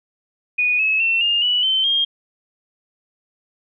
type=tone with pitch steps; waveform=sine; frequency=2469 / 2581 / 2699 / 2821 / 2950 / 3084 / 3224 Hz; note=D#7 / E7 / E7 / F7 / F#7 / G7 / G7; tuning=-14 / -37 / +40 / +17 / -6 / -29 / +48 cents; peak=-15 dBFS; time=0.58-2.05 s; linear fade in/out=10 ms; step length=210 ms; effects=none